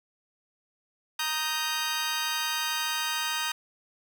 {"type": "chord", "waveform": "15% pulse", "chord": "Eb major", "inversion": "second", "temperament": "just", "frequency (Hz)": [933.4, 1244.5, 1555.6], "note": ["Bb5", "Eb6", "G6"], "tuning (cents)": [2, 0, -14], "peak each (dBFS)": [-26, -27, -26], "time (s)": [1.19, 3.52], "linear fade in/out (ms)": 5, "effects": []}